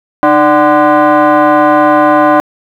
sine tone with frequency modulation, 142.2 Hz, C#3, 45 cents sharp, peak -3 dBFS, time 0.23-2.4 s, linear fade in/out 0 ms, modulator 446 Hz, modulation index 2.5, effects tanh soft clip ceiling 0 dBFS + 7-bit

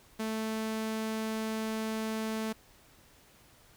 sawtooth tone, 220 Hz, A3, in tune, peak -28 dBFS, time 0.19-2.53 s, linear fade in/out 10 ms, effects pink hiss -60 dBFS RMS until 3.76 s

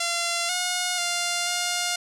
5% pulse tone with pitch steps, 687 / 720 / 700 / 708 Hz, F5 / F#5 / F5 / F5, -29 / -47 / +4 / +23 cents, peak -12 dBFS, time 0-1.96 s, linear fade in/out 5 ms, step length 490 ms, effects low-pass 12000 Hz 12 dB/octave

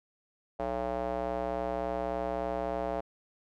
square tone with band-pass filter, 61.74 Hz, B1, in tune, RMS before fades -33 dBFS, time 0.59-3.01 s, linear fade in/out 10 ms, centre 650 Hz, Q 3, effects none

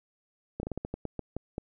slowing click train, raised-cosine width 2 ms, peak -20 dBFS, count 11, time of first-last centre 0.6-1.581 s, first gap 31 ms, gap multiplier 1.24, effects none

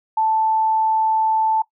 sine tone, 880 Hz, A5, in tune, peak -15 dBFS, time 0.17-1.62 s, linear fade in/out 5 ms, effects noise-tail reverb RT60 0.1 s tail -18 dB re dry

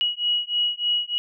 sine beating tone pair, 2908 / 2911.3 Hz, F#7 / F#7, -31 / -29 cents, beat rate 3.3 Hz, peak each -24 dBFS, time 0.01-1.18 s, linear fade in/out 0 ms, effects none

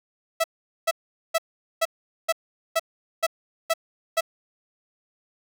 sawtooth tone bursts, 656 Hz, E5, 9 cents flat, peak -15 dBFS, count 9, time 0.4-4.209 s, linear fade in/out 10 ms, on 41 ms, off 430 ms, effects none

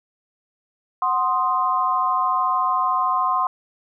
sine chord, C diminished, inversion second, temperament equal, 740 / 1046.5 / 1244.5 Hz, Gb5 / C6 / Eb6, 0 / 0 / 0 cents, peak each -25 / -19 / -25 dBFS, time 1.02-3.47 s, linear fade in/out 2 ms, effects none

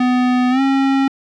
square tone with pitch glide, 250 to 271.1 Hz, B3 to C#4, +21 to -38 cents, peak -13 dBFS, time 0-1.08 s, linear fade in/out 5 ms, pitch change +141 cents, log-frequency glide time 0.5-0.61 s, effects low-pass 3000 Hz 12 dB/octave

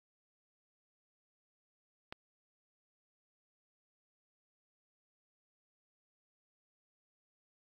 click, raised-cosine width 0.3 ms, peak -26 dBFS, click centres 2.125 s, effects AAC 48 kbps

